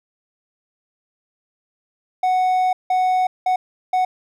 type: tone bursts at uneven times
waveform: triangle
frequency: 740 Hz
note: F#5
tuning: in tune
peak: -13 dBFS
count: 4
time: 2.23-2.73 / 2.9-3.27 / 3.46-3.56 / 3.93-4.05 s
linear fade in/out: 5 ms
effects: none